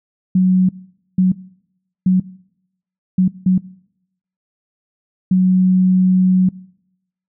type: tone bursts at uneven times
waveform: sine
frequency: 185 Hz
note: F#3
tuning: in tune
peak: -9 dBFS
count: 6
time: 0.35-0.69 / 1.18-1.32 / 2.06-2.2 / 3.18-3.28 / 3.46-3.58 / 5.31-6.49 s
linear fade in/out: 5 ms
effects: noise-tail reverb RT60 0.8 s tail -22 dB re dry